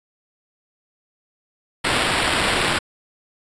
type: noise with sample-and-hold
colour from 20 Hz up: white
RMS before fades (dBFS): -20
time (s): 1.84-2.79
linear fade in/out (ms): 10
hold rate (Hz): 6300
effects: resampled to 22050 Hz